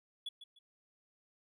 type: tone with echo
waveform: triangle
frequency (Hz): 3400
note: G#7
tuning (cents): +40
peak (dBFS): -36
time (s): 0.26-0.29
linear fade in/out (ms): 5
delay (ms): 150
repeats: 2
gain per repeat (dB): -11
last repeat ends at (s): 0.59
effects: none